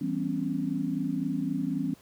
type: chord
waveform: sine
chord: C# half-diminished seventh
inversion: first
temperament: equal with one note detuned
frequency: 164.81 / 196 / 253.3 / 277.2 Hz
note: E3 / G3 / B3 / C#4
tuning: 0 / 0 / +44 / 0 cents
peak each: -34 / -34 / -32 / -31 dBFS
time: 0.01-1.94 s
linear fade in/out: 5 ms
effects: pink hiss -58 dBFS RMS until 2.01 s + high-pass 60 Hz 12 dB/octave